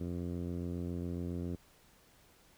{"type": "tone with low-pass filter", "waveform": "10% pulse", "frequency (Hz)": 87.31, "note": "F2", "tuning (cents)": 0, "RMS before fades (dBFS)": -38, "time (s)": [0, 1.56], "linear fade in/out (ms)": 10, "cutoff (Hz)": 320, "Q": 0.73, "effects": ["pink hiss -64 dBFS RMS until 2.57 s"]}